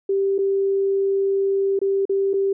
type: tone with dropouts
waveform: sine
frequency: 392 Hz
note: G4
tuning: in tune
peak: -17 dBFS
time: 0.09-2.53 s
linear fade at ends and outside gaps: 5 ms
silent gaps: 0.382-0.387 / 1.791-1.815 / 2.054-2.094 / 2.334-2.338 s
effects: none